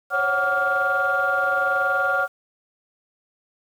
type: tone cluster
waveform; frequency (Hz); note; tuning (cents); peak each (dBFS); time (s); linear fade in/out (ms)
sine; 539 / 560 / 745 / 1148 / 1404; C#5 / C#5 / F#5 / D6 / F6; -49 / +18 / +12 / -40 / +9; -29 / -27 / -25 / -28 / -20; 0.1-2.28; 50
effects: tanh soft clip ceiling -11 dBFS + 8-bit